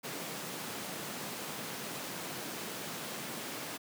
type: high-pass noise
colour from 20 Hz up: pink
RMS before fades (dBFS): -41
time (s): 0.03-3.78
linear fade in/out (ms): 20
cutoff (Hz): 150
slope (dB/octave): 24
effects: none